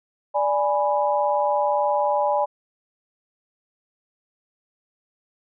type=chord; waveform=sine; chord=G# diminished; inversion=second; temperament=equal; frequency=587.3 / 830.6 / 987.8 Hz; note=D5 / G#5 / B5; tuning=0 / 0 / 0 cents; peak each=-22 / -22 / -25 dBFS; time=0.34-2.46 s; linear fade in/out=20 ms; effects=none

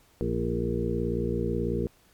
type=harmonic tone with a mistuned harmonic; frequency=58.27 Hz; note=A#1; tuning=in tune; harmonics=1 / 2 / 3 / 4 / 6 / 7 / 8; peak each=-33 / -33 / -33 / -33 / -33 / -33 / -33 dBFS; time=0.21-1.87 s; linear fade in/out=0 ms; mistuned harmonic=6; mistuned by=-37 cents; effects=pink hiss -61 dBFS RMS until 2.13 s + MP3 96 kbps

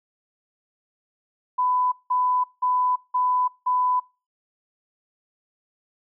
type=tone bursts; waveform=sine; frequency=1000 Hz; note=B5; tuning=21 cents sharp; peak=-19 dBFS; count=5; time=1.58-4 s; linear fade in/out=10 ms; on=340 ms; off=180 ms; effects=noise-tail reverb RT60 0.3 s tail -24 dB re dry

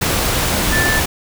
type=tone in noise; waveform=sine; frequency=1760 Hz; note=A6; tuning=in tune; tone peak=-16 dBFS; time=0.72-1 s; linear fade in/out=10 ms; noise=pink; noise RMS=-17 dBFS; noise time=0.01-1.06 s; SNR=-2 dB; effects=none

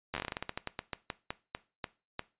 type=slowing click train; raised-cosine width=0.3 ms; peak=-18 dBFS; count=21; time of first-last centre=0.14-2.194 s; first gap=11 ms; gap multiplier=1.2; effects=noise-tail reverb RT60 0.3 s tail -18 dB re dry + resampled to 8000 Hz

